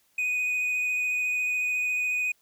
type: tone with vibrato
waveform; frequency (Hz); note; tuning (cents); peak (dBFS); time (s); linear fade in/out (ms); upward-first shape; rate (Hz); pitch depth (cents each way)
triangle; 2489; D#7; 0; -23; 0.18-2.32; 5; sine; 14; 12
effects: white hiss -67 dBFS RMS until 2.41 s